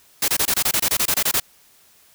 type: noise bursts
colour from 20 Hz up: white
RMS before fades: -19 dBFS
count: 14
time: 0.22-1.4 s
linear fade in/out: 5 ms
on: 62 ms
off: 24 ms
effects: white hiss -54 dBFS RMS until 2.14 s